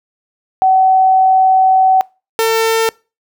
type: tone pair in turn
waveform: sine / sawtooth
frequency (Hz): 757 / 450.1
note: F#5 / A4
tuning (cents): +39 / +39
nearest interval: major sixth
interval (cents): 900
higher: first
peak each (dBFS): -7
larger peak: neither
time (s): 0.62-2.01 / 2.39-2.89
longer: first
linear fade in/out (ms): 0
effects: noise-tail reverb RT60 0.3 s tail -24 dB re dry